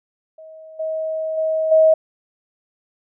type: tone with level steps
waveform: sine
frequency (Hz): 635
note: D#5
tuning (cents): +35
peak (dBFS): -37 / -21 / -17 / -9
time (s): 0.38-1.94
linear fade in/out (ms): 5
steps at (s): 0.79 / 1.37 / 1.71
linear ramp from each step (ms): 10
effects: none